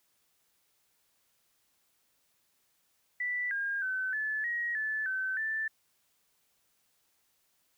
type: tone with pitch steps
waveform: sine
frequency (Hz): 1972 / 1616 / 1523 / 1732 / 1894 / 1740 / 1533 / 1765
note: B6 / G#6 / F#6 / A6 / A#6 / A6 / G6 / A6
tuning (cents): -3 / -48 / +50 / -28 / +27 / -20 / -39 / +5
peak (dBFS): -30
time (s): 3.2-5.68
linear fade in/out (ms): 5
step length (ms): 310
effects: white hiss -73 dBFS RMS until 7.77 s